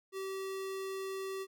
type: tone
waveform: square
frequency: 385 Hz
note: G4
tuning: 31 cents flat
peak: -38 dBFS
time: 0.12-1.47 s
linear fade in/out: 50 ms
effects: none